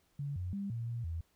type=tone with pitch steps; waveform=sine; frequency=142.1 / 90.2 / 199.2 / 116.1 / 117.8 / 82.4 Hz; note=C#3 / F#2 / G3 / A#2 / A#2 / E2; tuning=+43 / -44 / +28 / -7 / +19 / 0 cents; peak=-35 dBFS; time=0.19-1.21 s; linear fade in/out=5 ms; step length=170 ms; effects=pink hiss -73 dBFS RMS until 1.35 s